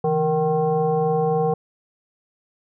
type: tone with frequency modulation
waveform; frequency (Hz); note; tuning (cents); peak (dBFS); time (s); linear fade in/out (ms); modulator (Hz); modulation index
sine; 466.2; A#4; 0; -17; 0.04-1.54; 5; 303; 1.1
effects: none